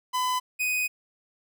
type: tone pair in turn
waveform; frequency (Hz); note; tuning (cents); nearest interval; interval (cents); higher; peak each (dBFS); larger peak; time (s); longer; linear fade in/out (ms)
45% pulse; 1007 / 2497; B5 / D#7; +33 / +6; octave + major third; 1573; second; -24; neither; 0.13-0.4 / 0.59-0.88; second; 20
effects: none